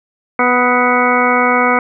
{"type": "harmonic tone with a mistuned harmonic", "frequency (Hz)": 246.9, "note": "B3", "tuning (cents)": 0, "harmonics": [1, 2, 3, 4, 5, 6, 8, 9], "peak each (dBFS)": [-18, -17, -18, -18, -16, -19, -22, -18], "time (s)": [0.39, 1.79], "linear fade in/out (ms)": 2, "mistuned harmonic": 5, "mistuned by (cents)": 23, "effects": []}